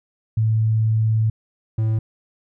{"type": "tone pair in turn", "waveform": ["sine", "triangle"], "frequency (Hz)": [110.4, 110.4], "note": ["A2", "A2"], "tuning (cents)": [6, 6], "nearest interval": "unison", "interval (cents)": 0, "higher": "neither", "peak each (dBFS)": -15, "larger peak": "neither", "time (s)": [[0.37, 1.3], [1.78, 1.99]], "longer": "first", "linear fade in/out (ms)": 5, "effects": []}